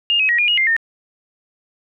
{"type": "tone with pitch steps", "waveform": "sine", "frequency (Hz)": [2825, 2548, 1899, 2426, 2878, 2101, 1824], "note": ["F7", "D#7", "A#6", "D#7", "F#7", "C7", "A#6"], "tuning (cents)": [19, 41, 32, -44, -49, 7, -38], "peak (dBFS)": -13, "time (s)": [0.1, 0.765], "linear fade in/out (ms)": 0, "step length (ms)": 95, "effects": []}